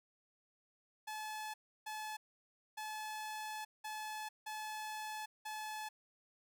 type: tone bursts at uneven times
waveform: sawtooth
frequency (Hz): 860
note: A5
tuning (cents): -40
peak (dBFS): -38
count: 6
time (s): 1.07-1.54 / 1.86-2.17 / 2.77-3.65 / 3.84-4.29 / 4.46-5.26 / 5.45-5.89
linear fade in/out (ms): 10
effects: none